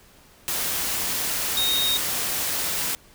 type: tone in noise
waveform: sine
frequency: 3729 Hz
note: A#7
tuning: in tune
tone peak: -21 dBFS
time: 1.57-1.97 s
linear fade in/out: 0 ms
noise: white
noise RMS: -26 dBFS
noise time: 0.48-2.95 s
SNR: +2 dB
effects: pink hiss -53 dBFS RMS until 3.14 s